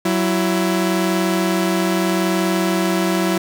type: tone pair together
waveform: sawtooth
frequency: 186.9 / 333 Hz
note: F#3 / E4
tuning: +18 / +18 cents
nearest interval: minor seventh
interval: 1000 cents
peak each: -15 dBFS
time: 0.05-3.38 s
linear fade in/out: 5 ms
effects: none